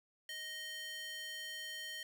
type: tone with high-pass filter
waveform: square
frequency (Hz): 622.3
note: D#5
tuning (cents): 0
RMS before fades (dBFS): -45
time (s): 0.29-2.03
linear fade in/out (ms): 2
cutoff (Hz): 2400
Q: 3.5
effects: none

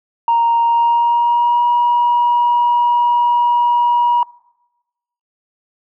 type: tone with pitch glide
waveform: sine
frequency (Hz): 932.3 to 959.6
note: A#5 to A#5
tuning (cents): 0 to +50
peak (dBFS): -9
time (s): 0.28-4.23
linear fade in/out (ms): 2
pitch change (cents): +50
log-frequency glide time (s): 0.62-1.64
effects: noise-tail reverb RT60 1.0 s tail -23 dB re dry + tanh soft clip ceiling -7 dBFS

